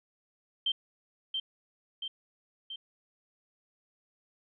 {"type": "tone with echo", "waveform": "sine", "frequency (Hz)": 3136, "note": "G7", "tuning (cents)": 0, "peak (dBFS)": -26, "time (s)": [0.66, 0.72], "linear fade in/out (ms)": 5, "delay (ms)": 680, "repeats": 3, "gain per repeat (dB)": -4, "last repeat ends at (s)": 2.76, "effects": []}